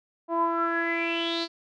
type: tone with low-pass filter sweep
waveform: sawtooth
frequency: 334.9 Hz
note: E4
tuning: 27 cents sharp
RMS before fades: -27 dBFS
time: 0.28-1.48 s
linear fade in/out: 50 ms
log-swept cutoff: 830 to 4500 Hz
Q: 8.7
effects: none